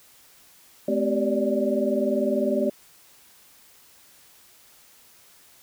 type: tone cluster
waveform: sine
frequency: 216.2 / 256.1 / 387.9 / 574 / 594 Hz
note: A3 / C4 / G4 / D5 / D5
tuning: -30 / -37 / -18 / -40 / +20 cents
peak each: -27 dBFS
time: 0.88-2.7 s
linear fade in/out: 5 ms
effects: white hiss -54 dBFS RMS until 5.62 s